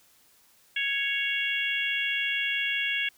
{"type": "harmonic tone", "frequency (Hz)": 554.4, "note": "C#5", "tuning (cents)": 0, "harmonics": [3, 4, 5, 6], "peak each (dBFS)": [-32, -30, -30, -33], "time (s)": [0.76, 3.09], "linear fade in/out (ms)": 5, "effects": ["white hiss -61 dBFS RMS until 3.17 s"]}